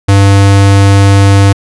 square tone, 99 Hz, G2, 18 cents sharp, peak -3 dBFS, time 0.08-1.53 s, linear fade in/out 10 ms, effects resampled to 24000 Hz

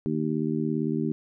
harmonic tone, 77.78 Hz, D#2, in tune, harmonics 2 / 3 / 4 / 5, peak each -30 / -28 / -30 / -32 dBFS, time 0.06-1.12 s, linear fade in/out 0 ms, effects none

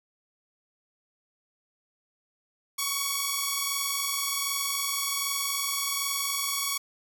5% pulse tone pair together, 1108.7 / 1130 Hz, C#6 / C#6, 0 / +33 cents, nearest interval unison, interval 33 cents, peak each -18 dBFS, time 2.78-6.78 s, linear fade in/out 10 ms, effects none

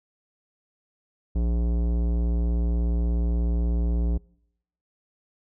sine tone with tanh clipping, 58.27 Hz, A#1, in tune, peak -23 dBFS, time 1.35-4.18 s, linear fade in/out 10 ms, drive 16 dB, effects noise-tail reverb RT60 0.8 s tail -26 dB re dry

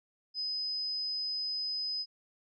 sine tone, 5030 Hz, D#8, 18 cents sharp, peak -32 dBFS, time 0.34-2.06 s, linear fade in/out 50 ms, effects none

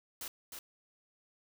white noise with echo, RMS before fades -42 dBFS, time 0.21-0.28 s, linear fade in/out 2 ms, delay 310 ms, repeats 1, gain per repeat -4 dB, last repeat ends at 0.59 s, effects none

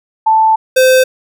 sine / square tone pair in turn, 881 / 516.5 Hz, A5 / C5, +2 / -22 cents, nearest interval major sixth, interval 924 cents, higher first, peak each -6 dBFS, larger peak neither, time 0.26-0.56 / 0.76-1.04 s, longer first, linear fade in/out 10 ms, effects none

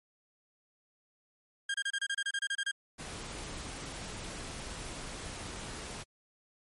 30% pulse tone bursts, 1611 Hz, G6, 47 cents sharp, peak -28 dBFS, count 13, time 1.69-2.714 s, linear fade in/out 5 ms, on 52 ms, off 29 ms
pink noise, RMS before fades -42 dBFS, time 2.98-6.04 s, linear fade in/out 20 ms
effects MP3 48 kbps

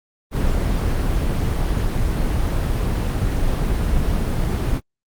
brown noise, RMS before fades -19 dBFS, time 0.31-4.81 s, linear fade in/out 50 ms, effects Opus 24 kbps

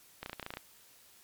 clicks, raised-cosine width 0.3 ms, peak -23 dBFS, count 10, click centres 0.23 / 0.261 / 0.296 / 0.331 / 0.397 / 0.428 / 0.464 / 0.505 / 0.538 / 0.571 s, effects white hiss -60 dBFS RMS until 1.23 s + MP3 96 kbps

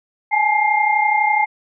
sine tone cluster, 831 / 863 / 2112 Hz, G#5 / A5 / C7, +1 / -34 / +16 cents, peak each -18 dBFS, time 0.31-1.46 s, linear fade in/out 20 ms, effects none

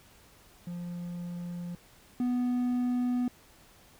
triangle tone pair in turn, 174.61 / 246.9 Hz, F3 / B3, 0 / 0 cents, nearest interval tritone, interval 600 cents, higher second, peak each -33 / -24 dBFS, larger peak second, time 0.67-1.75 / 2.2-3.28 s, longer neither, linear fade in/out 2 ms, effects pink hiss -58 dBFS RMS until 3.99 s

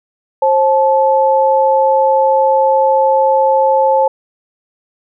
sine tone pair together, 534 / 867.7 Hz, C5 / A5, +35 / -24 cents, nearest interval minor sixth, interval 841 cents, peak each -11 dBFS, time 0.42-4.08 s, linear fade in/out 5 ms, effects none

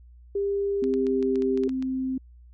sine tone with pitch glide, 399.7 to 394.9 Hz, G4 to G4, +34 to +13 cents, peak -23 dBFS, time 0.35-1.68 s, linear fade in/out 5 ms, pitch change -21 cents, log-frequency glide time 0.92-1.43 s
sine tone, 261.1 Hz, C4, 3 cents flat, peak -25 dBFS, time 0.82-2.18 s, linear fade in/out 5 ms
clicks, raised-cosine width 0.2 ms, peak -26 dBFS, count 10, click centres 0.84 / 0.939 / 1.068 / 1.227 / 1.357 / 1.422 / 1.575 / 1.636 / 1.693 / 1.825 s
effects added 60 Hz sine -47 dBFS peak until 2.53 s

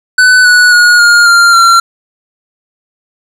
square tone with pitch steps, 1500 / 1472.5 / 1445.6 / 1419.1 / 1393.1 / 1367.6 Hz, F#6 / F#6 / F#6 / F6 / F6 / F6, +23 / -9 / -41 / +27 / -5 / -37 cents, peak -3 dBFS, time 0.18-1.8 s, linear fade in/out 5 ms, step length 270 ms, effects low-pass 9000 Hz 12 dB/octave + 7-bit

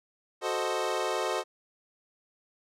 25% pulse chord, F# diminished seventh, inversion none, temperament equal, 370 / 440 / 523.3 / 622.3 Hz, F#4 / A4 / C5 / Eb5, 0 / 0 / 0 / 0 cents, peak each -30 dBFS, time 0.41-1.44 s, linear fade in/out 50 ms, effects low-pass 9000 Hz 12 dB/octave

